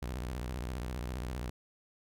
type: tone with vibrato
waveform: sawtooth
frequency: 61.74 Hz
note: B1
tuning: in tune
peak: -32 dBFS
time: 0.02-1.5 s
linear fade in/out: 5 ms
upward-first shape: sine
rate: 15 Hz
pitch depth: 250 cents each way
effects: none